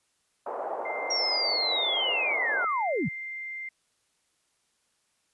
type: band-pass noise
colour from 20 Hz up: pink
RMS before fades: -34 dBFS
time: 0.46-2.65 s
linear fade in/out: 5 ms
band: 520 to 920 Hz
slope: 24 dB/octave
type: tone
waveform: sine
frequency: 2093 Hz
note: C7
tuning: in tune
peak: -34 dBFS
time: 0.85-3.69 s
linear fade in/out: 5 ms
type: linear sweep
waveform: sine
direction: down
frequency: 5660 to 114.6 Hz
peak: -25 dBFS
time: 1.1-3.09 s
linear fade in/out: 10 ms
effects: white hiss -72 dBFS RMS until 5.33 s + resampled to 24000 Hz